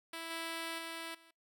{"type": "tone with level steps", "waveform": "5% pulse", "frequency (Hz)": 329.6, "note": "E4", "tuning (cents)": 0, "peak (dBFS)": [-30, -27, -30, -49], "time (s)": [0.13, 1.31], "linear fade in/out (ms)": 5, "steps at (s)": [0.3, 0.78, 1.14], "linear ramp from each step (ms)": 10, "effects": ["noise-tail reverb RT60 0.2 s tail -26 dB re dry"]}